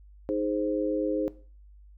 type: chord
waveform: sine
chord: Ab major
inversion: second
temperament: equal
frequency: 311.1 / 415.3 / 523.3 Hz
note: Eb4 / Ab4 / C5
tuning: 0 / 0 / 0 cents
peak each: -29 / -31 / -30 dBFS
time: 0.29-1.28 s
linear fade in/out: 0 ms
effects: noise-tail reverb RT60 0.4 s tail -17 dB re dry + added 50 Hz sine -49 dBFS peak until 1.97 s